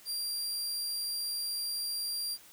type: tone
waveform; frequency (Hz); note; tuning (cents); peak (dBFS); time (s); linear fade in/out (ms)
sawtooth; 4749; D8; +18; -30; 0.05-2.38; 50
effects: white hiss -56 dBFS RMS until 2.52 s